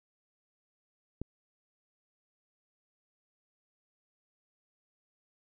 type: click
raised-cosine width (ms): 3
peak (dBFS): -23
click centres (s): 1.216
effects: none